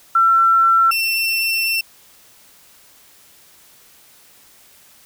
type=tone pair in turn; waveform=sine / 30% pulse; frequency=1348 / 2696 Hz; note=E6 / E7; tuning=+38 / +38 cents; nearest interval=octave; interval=1200 cents; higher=second; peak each=-10 / -14 dBFS; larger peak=first; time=0.15-0.91 / 0.91-1.81 s; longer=second; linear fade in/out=5 ms; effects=white hiss -49 dBFS RMS until 5.05 s